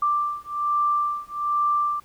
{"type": "beating tone pair", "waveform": "sine", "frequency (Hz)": [1178, 1179.2], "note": ["D6", "D6"], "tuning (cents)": [5, 7], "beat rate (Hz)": 1.2, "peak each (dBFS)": -24, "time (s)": [0.02, 2], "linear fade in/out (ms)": 5, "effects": ["pink hiss -56 dBFS RMS until 2.04 s"]}